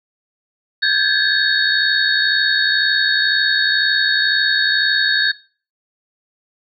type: tone cluster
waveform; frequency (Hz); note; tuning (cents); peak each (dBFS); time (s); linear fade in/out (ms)
sine; 1577 / 1669 / 1731 / 3738 / 4405; G6 / G#6 / A6 / A#7 / C#8; +10 / +8 / -29 / +4 / -12; -20; 0.82-5.32; 10
effects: noise-tail reverb RT60 0.4 s tail -20 dB re dry

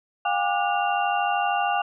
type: tone cluster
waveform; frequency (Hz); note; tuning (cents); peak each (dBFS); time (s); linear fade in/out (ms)
sine; 713 / 806 / 1183 / 1451 / 2778; F5 / G5 / D6 / F#6 / F7; +36 / +48 / +12 / -34 / -10; -26 / -24 / -30 / -31 / -31; 0.25-1.82; 5
effects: none

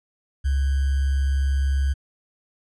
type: tone with sample-and-hold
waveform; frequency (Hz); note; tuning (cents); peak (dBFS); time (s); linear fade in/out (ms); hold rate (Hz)
sine; 68.4; C#2; -23; -18; 0.44-1.94; 20; 1575
effects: resampled to 24000 Hz

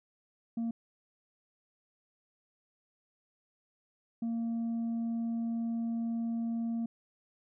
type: tone bursts at uneven times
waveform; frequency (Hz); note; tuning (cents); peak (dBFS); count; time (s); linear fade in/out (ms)
sine; 230.5; A#3; -19; -28; 2; 0.57-0.71 / 4.22-6.86; 5
effects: tanh soft clip ceiling -30 dBFS

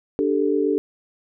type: chord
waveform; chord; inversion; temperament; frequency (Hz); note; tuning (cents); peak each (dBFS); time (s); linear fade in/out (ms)
sine; D suspended fourth; none; equal; 293.7 / 392 / 440; D4 / G4 / A4; 0 / 0 / 0; -22; 0.19-0.78; 0
effects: none

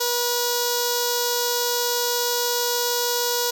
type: tone with notch filter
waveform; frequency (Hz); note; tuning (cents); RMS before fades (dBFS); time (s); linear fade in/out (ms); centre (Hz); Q
5% pulse; 483.1; B4; -38; -23; 0-3.51; 10; 2200; 0.52
effects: none

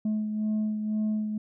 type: beating tone pair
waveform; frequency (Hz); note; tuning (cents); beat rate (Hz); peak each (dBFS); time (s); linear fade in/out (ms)
sine; 214.2 / 216.2; A3 / A3; -46 / -30; 2; -24 / -33; 0.05-1.38; 5
effects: tanh soft clip ceiling -23 dBFS

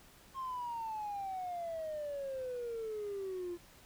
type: exponential sweep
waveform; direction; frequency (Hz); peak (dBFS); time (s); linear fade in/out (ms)
triangle; down; 1076 to 342.6; -34; 0.34-3.58; 50
effects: tanh soft clip ceiling -34 dBFS + pink hiss -60 dBFS RMS until 3.85 s

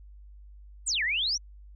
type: exponential two-way sweep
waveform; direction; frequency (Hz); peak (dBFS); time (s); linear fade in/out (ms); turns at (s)
sine; down then up; 8870 to 1700 to 6060; -25; 0.86-1.38; 20; 1.03
effects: added 50 Hz sine -46 dBFS peak until 1.75 s

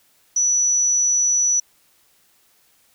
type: tone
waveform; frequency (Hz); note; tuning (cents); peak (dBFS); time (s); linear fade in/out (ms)
sine; 5920; F#8; 0; -15; 0.36-1.6; 5
effects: white hiss -59 dBFS RMS until 2.94 s

